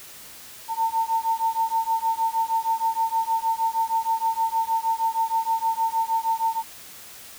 sine beating tone pair, 900 / 906.4 Hz, A5 / A#5, +39 / -49 cents, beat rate 6.4 Hz, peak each -24 dBFS, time 0.68-6.63 s, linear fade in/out 50 ms, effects white hiss -43 dBFS RMS until 7.38 s

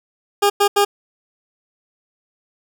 20% pulse tone bursts at uneven times, 406 Hz, G#4, 39 cents flat, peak -7 dBFS, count 3, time 0.42-0.5 / 0.6-0.68 / 0.76-0.85 s, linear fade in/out 10 ms, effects none

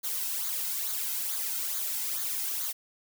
blue noise with flanger, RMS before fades -32 dBFS, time 0.03-2.73 s, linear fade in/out 20 ms, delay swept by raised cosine 0.36 to 1.76 ms, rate 2.3 Hz, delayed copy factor -0.65, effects none

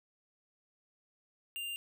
square tone, 2794 Hz, F7, in tune, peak -38 dBFS, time 1.56-1.76 s, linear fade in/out 0 ms, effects none

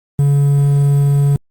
triangle tone with quantisation, 141.9 Hz, C#3, 41 cents sharp, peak -7 dBFS, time 0.19-1.36 s, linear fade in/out 0 ms, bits 6, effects Opus 24 kbps

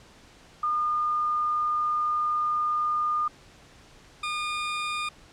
sine / 20% pulse tone pair in turn, 1216 / 1216 Hz, D#6 / D#6, -40 / -40 cents, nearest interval unison, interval 0 cents, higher neither, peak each -23 dBFS, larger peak neither, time 0.63-3.28 / 4.23-5.09 s, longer first, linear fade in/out 5 ms, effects pink hiss -53 dBFS RMS until 5.32 s + low-pass 7000 Hz 12 dB/octave

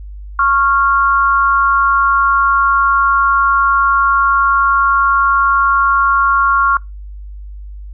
sine tone pair together, 1100 / 1390.1 Hz, C#6 / F6, -14 / -8 cents, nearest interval major third, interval 406 cents, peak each -12 dBFS, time 0.39-6.77 s, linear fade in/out 2 ms, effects noise-tail reverb RT60 0.2 s tail -25 dB re dry + added 50 Hz sine -27 dBFS peak until 7.93 s

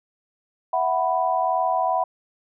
sine chord, E suspended second, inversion none, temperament just, 659.3 / 741.7 / 988.9 Hz, E5 / F#5 / B5, 0 / +4 / +2 cents, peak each -25 / -22 / -24 dBFS, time 0.73-2.04 s, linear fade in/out 5 ms, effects none

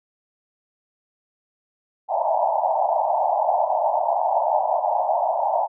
pink band-pass noise, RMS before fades -21 dBFS, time 2.08-5.68 s, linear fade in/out 50 ms, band 610 to 930 Hz, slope 96 dB/octave, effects none

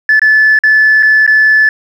sine tone with dropouts, 1736 Hz, A6, 24 cents flat, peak -3 dBFS, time 0.09-1.69 s, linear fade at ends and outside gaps 2 ms, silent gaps 0.195-0.217 / 0.589-0.636 / 1.026-1.03 / 1.265-1.276 s, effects tanh soft clip ceiling -1 dBFS + 7-bit

